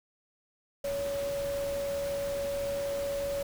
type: tone in noise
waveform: sine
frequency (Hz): 562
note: C#5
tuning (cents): +24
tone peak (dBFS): -30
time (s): 0.84-3.43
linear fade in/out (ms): 5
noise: pink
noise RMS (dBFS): -42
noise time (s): 0.84-3.43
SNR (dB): +9
effects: none